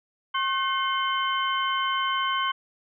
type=tone cluster; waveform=sine; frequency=1077 / 1523 / 2128 / 3068 Hz; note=C6 / F#6 / C7 / G7; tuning=+50 / +50 / +29 / -38 cents; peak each=-25 / -31 / -34 / -30 dBFS; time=0.34-2.52 s; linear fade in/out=10 ms; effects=none